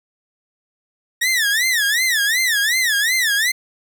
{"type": "tone with vibrato", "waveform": "sawtooth", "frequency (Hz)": 1839, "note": "A#6", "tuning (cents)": -24, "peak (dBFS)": -12, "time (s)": [1.21, 3.52], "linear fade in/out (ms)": 10, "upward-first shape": "sine", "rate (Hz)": 2.7, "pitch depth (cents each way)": 220, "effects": []}